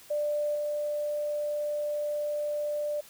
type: tone with level steps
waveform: sine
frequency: 592 Hz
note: D5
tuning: 14 cents sharp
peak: -26 / -28 dBFS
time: 0.1-3.01 s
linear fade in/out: 10 ms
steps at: 0.55 s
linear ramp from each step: 2 ms
effects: white hiss -53 dBFS RMS until 3.09 s